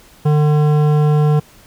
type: tone with hard clipping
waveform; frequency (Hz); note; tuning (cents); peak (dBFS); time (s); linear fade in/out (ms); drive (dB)
sine; 150; D3; +37; -12; 0.25-1.4; 10; 13
effects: pink hiss -46 dBFS RMS until 1.66 s